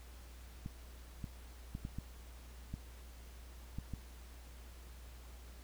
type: clicks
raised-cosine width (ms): 5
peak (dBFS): -29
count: 8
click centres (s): 0.661 / 1.242 / 1.751 / 1.851 / 1.986 / 2.74 / 3.786 / 3.937
effects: added 60 Hz sine -51 dBFS peak until 5.63 s + pink hiss -60 dBFS RMS until 5.63 s